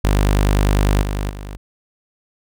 sawtooth tone with level steps, 50 Hz, G1, 35 cents sharp, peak -9 / -16 / -25 dBFS, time 0.04-1.57 s, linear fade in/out 5 ms, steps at 1.02 / 1.29 s, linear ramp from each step 10 ms, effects none

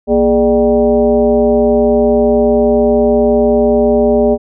sine tone with frequency modulation, 415.3 Hz, G#4, in tune, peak -7 dBFS, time 0.07-4.38 s, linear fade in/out 50 ms, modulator 179 Hz, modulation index 1.3, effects none

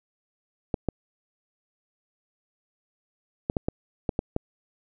clicks, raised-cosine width 2 ms, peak -11 dBFS, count 8, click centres 0.742 / 0.887 / 3.499 / 3.568 / 3.685 / 4.092 / 4.191 / 4.364 s, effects none

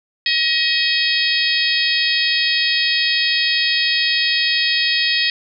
harmonic tone with a mistuned harmonic, 633 Hz, D#5, 30 cents sharp, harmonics 3 / 4 / 5 / 6 / 7 / 8, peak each -21 / -22 / -22 / -23 / -21 / -24 dBFS, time 0.26-5.3 s, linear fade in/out 2 ms, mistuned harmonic 5, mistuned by +39 cents, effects none

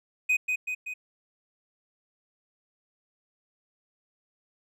triangle tone with echo, 2501 Hz, D#7, 8 cents sharp, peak -19 dBFS, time 0.29-0.37 s, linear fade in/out 10 ms, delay 190 ms, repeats 3, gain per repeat -4 dB, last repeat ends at 0.94 s, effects none

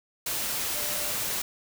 sine tone in noise, 596 Hz, D5, 25 cents sharp, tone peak -40 dBFS, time 0.75-1.12 s, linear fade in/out 5 ms, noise white, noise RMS -30 dBFS, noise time 0.26-1.42 s, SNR -13 dB, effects none

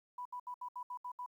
sine tone bursts, 987.8 Hz, B5, in tune, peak -40 dBFS, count 8, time 0.18-1.262 s, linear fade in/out 5 ms, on 74 ms, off 70 ms, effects 12-bit

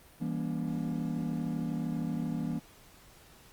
triangle chord, E diminished seventh, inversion none, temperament just, 164.81 / 197.78 / 237.3 / 284.8 Hz, E3 / G3 / Bb3 / Db4, 0 / +16 / +31 / +47 cents, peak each -33 / -37 / -33 / -37 dBFS, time 0.2-2.6 s, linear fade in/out 20 ms, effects pink hiss -57 dBFS RMS until 3.52 s + Opus 32 kbps

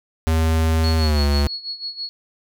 square tone with pitch glide, 80.5 to 71.72 Hz, E2 to D2, -41 to -40 cents, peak -16 dBFS, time 0.27-1.47 s, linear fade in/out 0 ms, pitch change -199 cents, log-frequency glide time 0.98-1.23 s
sine tone with tremolo, 4353 Hz, C#8, 32 cents flat, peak -24 dBFS, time 0.84-2.09 s, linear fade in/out 0 ms, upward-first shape sine, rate 6.1 Hz, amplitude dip 80%
effects none

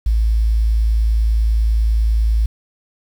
sine tone with quantisation, 55 Hz, A1, in tune, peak -12 dBFS, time 0.06-2.46 s, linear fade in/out 5 ms, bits 7, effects none

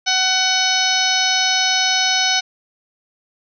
harmonic tone with a mistuned harmonic, 750 Hz, F#5, 23 cents sharp, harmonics 1 / 2 / 3 / 4 / 5 / 6 / 7 / 8, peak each -23 / -23 / -23 / -23 / -23 / -23 / -23 / -23 dBFS, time 0.06-2.41 s, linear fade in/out 20 ms, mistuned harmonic 6, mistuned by -78 cents, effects none

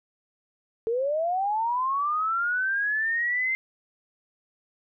sine linear sweep, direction up, 440 to 2093 Hz, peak -23 dBFS, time 0.87-3.55 s, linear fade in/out 0 ms, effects none

